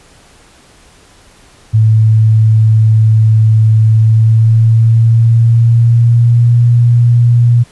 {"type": "tone with pitch glide", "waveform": "sine", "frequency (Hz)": [110, 119.26], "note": ["A2", "A#2"], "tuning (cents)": [0, 40], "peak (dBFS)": -4, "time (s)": [1.73, 7.64], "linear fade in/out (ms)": 20, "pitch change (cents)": 140, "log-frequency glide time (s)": [3.8, 6.61], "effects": ["pink hiss -43 dBFS RMS until 7.71 s", "resampled to 24000 Hz"]}